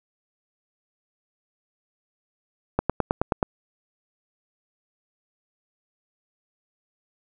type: click train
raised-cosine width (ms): 1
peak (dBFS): -6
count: 7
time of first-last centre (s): 2.79-3.428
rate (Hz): 9.4
effects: none